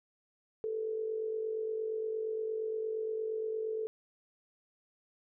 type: tone with amplitude modulation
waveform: sine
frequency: 440 Hz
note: A4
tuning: in tune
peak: -30 dBFS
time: 0.64-3.87 s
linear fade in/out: 0 ms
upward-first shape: sine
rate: 48.6 Hz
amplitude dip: 55%
effects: none